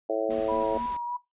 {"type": "harmonic tone", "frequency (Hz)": 110, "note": "A2", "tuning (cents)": 0, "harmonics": [3, 4, 5, 6, 7], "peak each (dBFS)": [-33, -30, -28, -29, -38], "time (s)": [0.09, 0.78], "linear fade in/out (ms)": 10}
{"type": "tone with tremolo", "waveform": "sine", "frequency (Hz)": 233.1, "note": "A#3", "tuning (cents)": 0, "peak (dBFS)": -36, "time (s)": [0.29, 0.93], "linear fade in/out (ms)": 2, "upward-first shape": "square", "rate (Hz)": 4.4, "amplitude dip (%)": 80}
{"type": "noise", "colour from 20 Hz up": "pink", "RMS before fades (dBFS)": -44, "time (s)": [0.3, 0.97], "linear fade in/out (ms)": 5}
{"type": "tone with vibrato", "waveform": "sine", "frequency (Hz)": 968, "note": "B5", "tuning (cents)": -35, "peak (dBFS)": -29, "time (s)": [0.48, 1.17], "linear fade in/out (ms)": 10, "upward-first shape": "sine", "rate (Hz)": 3.2, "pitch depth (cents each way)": 25}
{"effects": ["noise-tail reverb RT60 0.2 s tail -19 dB re dry", "resampled to 8000 Hz"]}